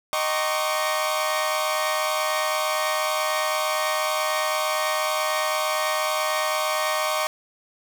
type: tone cluster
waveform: sawtooth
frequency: 620 / 766 / 929 / 1077 / 1146 Hz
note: D#5 / G5 / A#5 / C6 / D6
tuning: -6 / -40 / -6 / +50 / -43 cents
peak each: -22 / -28 / -29 / -25 / -25 dBFS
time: 0.13-7.27 s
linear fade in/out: 0 ms
effects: none